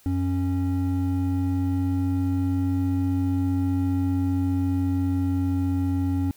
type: tone pair together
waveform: triangle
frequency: 91.49 / 274.6 Hz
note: F#2 / C#4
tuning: -19 / -16 cents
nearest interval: octave + perfect fifth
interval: 1903 cents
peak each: -22 / -22 dBFS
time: 0.06-6.31 s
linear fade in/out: 0 ms
effects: white hiss -56 dBFS RMS until 6.36 s